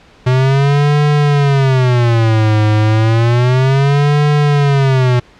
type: tone with vibrato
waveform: square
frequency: 125.6 Hz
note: B2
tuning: 30 cents sharp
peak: -9 dBFS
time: 0.26-5.2 s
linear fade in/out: 10 ms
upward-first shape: sine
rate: 0.31 Hz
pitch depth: 280 cents each way
effects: pink hiss -44 dBFS RMS until 5.39 s + low-pass 4000 Hz 12 dB/octave